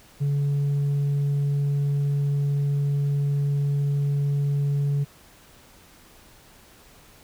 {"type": "tone with tanh clipping", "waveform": "sine", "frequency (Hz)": 142.3, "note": "C#3", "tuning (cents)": 46, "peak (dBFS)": -21, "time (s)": [0.2, 5.05], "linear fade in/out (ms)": 20, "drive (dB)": 2, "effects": ["pink hiss -52 dBFS RMS until 7.23 s"]}